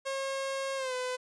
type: tone with pitch glide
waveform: sawtooth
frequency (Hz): 541 to 504.8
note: C#5 to B4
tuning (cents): -42 to +38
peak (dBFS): -28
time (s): 0.05-1.17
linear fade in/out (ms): 20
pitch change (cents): -120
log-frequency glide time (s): 0.76-0.94
effects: resampled to 22050 Hz